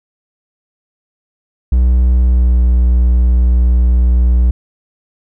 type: tone with pitch glide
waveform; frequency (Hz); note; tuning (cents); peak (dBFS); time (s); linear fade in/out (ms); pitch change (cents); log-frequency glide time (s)
triangle; 61.9 to 60.8; B1 to B1; +5 to -26; -5; 1.72-4.51; 5; -31; 2.17-2.63
effects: none